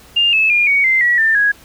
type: tone with pitch steps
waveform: sine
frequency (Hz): 2807 / 2604 / 2416 / 2241 / 2079 / 1928.3 / 1788.8 / 1659.4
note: F7 / E7 / D7 / C#7 / C7 / B6 / A6 / G#6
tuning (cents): +8 / -22 / +48 / +18 / -12 / -42 / +28 / -2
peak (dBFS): -10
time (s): 0.16-1.52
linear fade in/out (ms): 10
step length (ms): 170
effects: pink hiss -44 dBFS RMS until 1.64 s